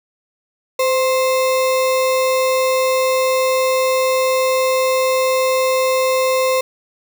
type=tone with sample-and-hold; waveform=sine; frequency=517 Hz; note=C5; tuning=21 cents flat; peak=-13 dBFS; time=0.79-6.61 s; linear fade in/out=5 ms; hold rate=1575 Hz; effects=none